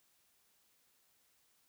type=silence; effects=white hiss -73 dBFS RMS until 1.68 s